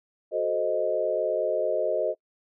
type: chord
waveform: sine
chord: F# diminished seventh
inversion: none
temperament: equal with one note detuned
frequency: 370 / 438.5 / 523.3 / 622.3 Hz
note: F#4 / A4 / C5 / Eb5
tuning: 0 / -6 / 0 / 0 cents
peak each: -32 / -30 / -29 / -26 dBFS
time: 0.31-2.15 s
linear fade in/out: 50 ms
effects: noise-tail reverb RT60 0.1 s tail -25 dB re dry